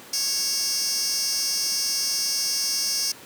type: tone with high-pass filter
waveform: 15% pulse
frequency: 552 Hz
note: C#5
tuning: 7 cents flat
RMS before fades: -25 dBFS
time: 0.13-3.12 s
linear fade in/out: 5 ms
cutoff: 5500 Hz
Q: 3
effects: pink hiss -44 dBFS RMS until 3.25 s + high-pass 200 Hz 12 dB/octave